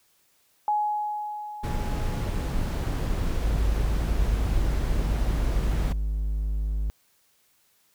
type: tone with exponential decay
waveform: sine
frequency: 840 Hz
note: G#5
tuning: 19 cents sharp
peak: -20 dBFS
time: 0.68-3.12 s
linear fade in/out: 1 ms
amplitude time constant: 530 ms
type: noise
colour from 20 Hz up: brown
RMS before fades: -27 dBFS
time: 1.63-5.93 s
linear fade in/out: 10 ms
type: tone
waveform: triangle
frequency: 51.91 Hz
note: G#1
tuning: in tune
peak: -22 dBFS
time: 3.41-6.9 s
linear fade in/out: 0 ms
effects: white hiss -65 dBFS RMS until 7.94 s